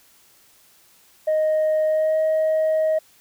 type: tone with pitch glide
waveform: sine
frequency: 622.3 to 629.9 Hz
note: D#5 to D#5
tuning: 0 to +21 cents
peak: -15 dBFS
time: 1.27-2.99 s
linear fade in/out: 10 ms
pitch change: +21 cents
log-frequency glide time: 1.87-2.17 s
effects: tanh soft clip ceiling -15 dBFS + white hiss -55 dBFS RMS until 3.2 s